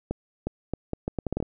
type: accelerating click train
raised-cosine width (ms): 2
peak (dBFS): -14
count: 11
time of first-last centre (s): 0.11-1.426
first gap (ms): 360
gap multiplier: 0.74
effects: none